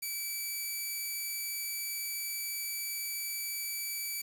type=tone; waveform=5% pulse; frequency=2307 Hz; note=D7; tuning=31 cents flat; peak=-25 dBFS; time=0.02-4.22 s; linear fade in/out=10 ms; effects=9-bit